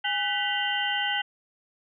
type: tone cluster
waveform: sine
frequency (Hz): 819 / 1513 / 1967 / 2818 / 3088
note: G#5 / F#6 / B6 / F7 / G7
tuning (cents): -24 / +38 / -7 / +15 / -27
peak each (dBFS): -31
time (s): 0.04-1.22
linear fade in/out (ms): 10
effects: none